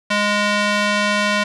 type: tone with band-pass filter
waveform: square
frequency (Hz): 206.9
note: G#3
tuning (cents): -6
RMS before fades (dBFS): -18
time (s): 0.1-1.44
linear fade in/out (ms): 10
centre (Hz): 2200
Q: 0.72
effects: resampled to 24000 Hz + 7-bit